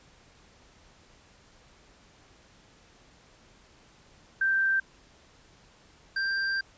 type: tone pair in turn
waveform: sine / square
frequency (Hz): 1568 / 1578.9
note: G6 / G6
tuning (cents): 0 / +12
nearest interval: unison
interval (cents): 12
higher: second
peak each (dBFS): -22 / -27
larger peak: first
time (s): 4.41-4.8 / 6.16-6.61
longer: second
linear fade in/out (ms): 5
effects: pink hiss -58 dBFS RMS until 6.77 s + resampled to 16000 Hz